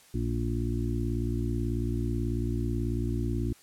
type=harmonic tone; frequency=58.27 Hz; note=A#1; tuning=in tune; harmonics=1 / 2 / 4 / 5 / 6; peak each=-31 / -31 / -35 / -36 / -37 dBFS; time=0.14-3.53 s; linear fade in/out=5 ms; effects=white hiss -57 dBFS RMS until 3.62 s + low-pass 12000 Hz 12 dB/octave